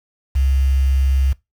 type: tone with quantisation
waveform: sine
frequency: 67.1 Hz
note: C2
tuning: 44 cents sharp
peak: -13 dBFS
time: 0.35-1.33 s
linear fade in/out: 10 ms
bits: 6
effects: noise-tail reverb RT60 0.2 s tail -21 dB re dry